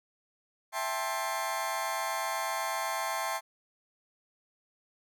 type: chord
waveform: sawtooth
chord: A minor seventh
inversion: second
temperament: just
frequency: 660 / 792 / 880 / 1056 Hz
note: E5 / G5 / A5 / C6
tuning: +2 / +18 / 0 / +16 cents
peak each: -33 / -33 / -33 / -31 dBFS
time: 0.72-3.41 s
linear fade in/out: 50 ms
effects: none